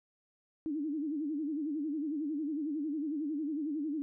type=tone with vibrato; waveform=sine; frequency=300 Hz; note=D4; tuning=37 cents sharp; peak=-32 dBFS; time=0.66-4.02 s; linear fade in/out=0 ms; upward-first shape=sine; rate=11 Hz; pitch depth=130 cents each way; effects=none